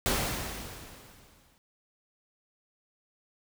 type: noise with exponential decay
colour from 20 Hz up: pink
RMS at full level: -26 dBFS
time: 0.06-1.58 s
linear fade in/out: 0 ms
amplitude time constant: 330 ms
effects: none